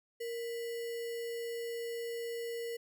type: tone with sample-and-hold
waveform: sine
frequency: 466.2 Hz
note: A#4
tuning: in tune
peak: -36 dBFS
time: 0.2-2.77 s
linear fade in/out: 10 ms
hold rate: 2450 Hz
effects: none